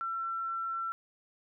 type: tone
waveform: sine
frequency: 1348 Hz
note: E6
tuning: 38 cents sharp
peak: -32 dBFS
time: 0.01-0.92 s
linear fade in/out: 0 ms
effects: none